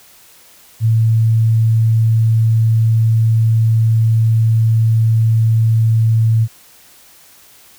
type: tone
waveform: sine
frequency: 112.5 Hz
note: A2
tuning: 39 cents sharp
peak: -9 dBFS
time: 0.8-6.48 s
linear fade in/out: 50 ms
effects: white hiss -45 dBFS RMS until 7.78 s